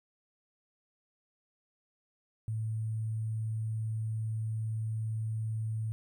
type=tone with sample-and-hold; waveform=sine; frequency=110.3 Hz; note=A2; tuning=5 cents sharp; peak=-31 dBFS; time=2.48-5.92 s; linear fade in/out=0 ms; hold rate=8820 Hz; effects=none